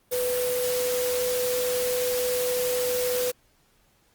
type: tone in noise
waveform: sine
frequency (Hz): 496.9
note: B4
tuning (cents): +11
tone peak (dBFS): -24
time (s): 0.11-3.32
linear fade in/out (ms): 20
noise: white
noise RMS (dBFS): -31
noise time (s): 0.11-3.32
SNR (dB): +4
effects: pink hiss -64 dBFS RMS until 4.14 s + Opus 32 kbps